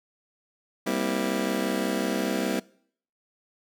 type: chord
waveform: 25% pulse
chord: C dominant seventh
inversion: second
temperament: just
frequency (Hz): 196.22 / 235.5 / 261.6 / 327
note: G3 / Bb3 / C4 / E4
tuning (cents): +2 / +18 / 0 / -14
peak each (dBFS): -27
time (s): 0.86-2.6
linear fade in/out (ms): 10
effects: noise-tail reverb RT60 0.6 s tail -23 dB re dry